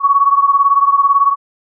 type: beating tone pair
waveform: sine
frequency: 1114 / 1132 Hz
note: C#6 / C#6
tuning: +8 / +36 cents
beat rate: 18 Hz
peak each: -10 / -13 dBFS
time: 0-1.36 s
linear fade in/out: 50 ms
effects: none